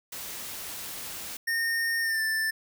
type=noise; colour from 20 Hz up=white; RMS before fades=-38 dBFS; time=0.12-1.37 s; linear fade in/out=5 ms
type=tone with pitch glide; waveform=square; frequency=1835 to 1769.4 Hz; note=A#6 to A6; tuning=-28 to +9 cents; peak=-26 dBFS; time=1.47-2.51 s; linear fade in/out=10 ms; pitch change=-63 cents; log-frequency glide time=2.01-2.21 s
effects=none